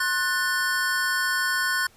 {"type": "chord", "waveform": "square", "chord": "F# diminished", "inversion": "second", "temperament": "just", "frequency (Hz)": [1065.6, 1480, 1776], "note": ["C6", "F#6", "A6"], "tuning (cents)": [31, 0, 16], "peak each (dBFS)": [-31, -25, -29], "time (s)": [0, 1.87], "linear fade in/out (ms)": 5, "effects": ["pink hiss -56 dBFS RMS until 1.96 s", "resampled to 32000 Hz"]}